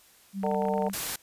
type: tone with vibrato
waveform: sine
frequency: 194.7 Hz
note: G3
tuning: 12 cents flat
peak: -30 dBFS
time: 0.33-0.95 s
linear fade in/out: 50 ms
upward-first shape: sine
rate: 7.5 Hz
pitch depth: 13 cents each way
type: harmonic tone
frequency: 150.1 Hz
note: D3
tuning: 38 cents sharp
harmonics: 3 / 4 / 5 / 6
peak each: -30 / -31 / -32 / -33 dBFS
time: 0.43-0.89 s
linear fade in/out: 10 ms
type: clicks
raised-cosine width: 0.5 ms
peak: -26 dBFS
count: 12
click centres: 0.433 / 0.465 / 0.514 / 0.546 / 0.621 / 0.653 / 0.685 / 0.738 / 0.78 / 0.822 / 0.866 / 0.898 s
type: noise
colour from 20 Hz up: white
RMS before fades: -32 dBFS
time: 0.93-1.16 s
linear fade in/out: 5 ms
effects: white hiss -58 dBFS RMS until 1.22 s + resampled to 32000 Hz